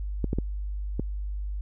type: clicks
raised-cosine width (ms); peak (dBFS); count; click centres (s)
3; -14; 4; 0.243 / 0.331 / 0.386 / 0.996
effects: added 50 Hz sine -29 dBFS peak until 1.61 s